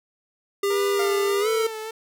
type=tone with pitch glide; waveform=square; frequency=400.2 to 444 Hz; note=G4 to A4; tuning=+36 to +16 cents; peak=-21 dBFS; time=0.63-1.67 s; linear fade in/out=5 ms; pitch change=+180 cents; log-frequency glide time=1.4-1.48 s
type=tone with vibrato; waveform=sawtooth; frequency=463.2 Hz; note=A#4; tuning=11 cents flat; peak=-27 dBFS; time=0.7-1.91 s; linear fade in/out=5 ms; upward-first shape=sine; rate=1.6 Hz; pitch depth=110 cents each way
type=tone with exponential decay; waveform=20% pulse; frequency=698 Hz; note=F5; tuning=1 cent flat; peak=-22 dBFS; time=0.99-1.68 s; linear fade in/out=5 ms; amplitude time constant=150 ms
effects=none